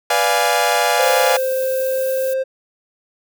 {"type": "chord", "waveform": "sawtooth", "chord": "B diminished seventh", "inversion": "none", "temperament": "equal", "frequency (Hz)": [493.9, 587.3, 698.5, 830.6], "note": ["B4", "D5", "F5", "Ab5"], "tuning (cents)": [0, 0, 0, 0], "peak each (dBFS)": [-18, -17, -15, -15], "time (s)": [0.1, 1.37], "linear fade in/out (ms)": 5}
{"type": "tone with pitch glide", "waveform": "triangle", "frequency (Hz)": [523, 526.9], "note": ["C5", "C5"], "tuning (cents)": [-1, 12], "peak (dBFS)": -15, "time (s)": [0.98, 2.44], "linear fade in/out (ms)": 20, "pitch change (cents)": 13, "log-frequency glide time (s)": [1.47, 2.29]}
{"type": "noise", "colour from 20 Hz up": "violet", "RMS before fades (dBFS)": -30, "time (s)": [1.02, 2.34], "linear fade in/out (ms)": 10}
{"effects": []}